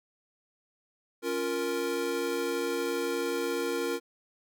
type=chord; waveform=square; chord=Bb minor; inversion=first; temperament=equal; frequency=277.2 / 349.2 / 466.2 Hz; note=Db4 / F4 / Bb4; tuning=0 / 0 / 0 cents; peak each=-37 / -34 / -32 dBFS; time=1.22-4 s; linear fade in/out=50 ms; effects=none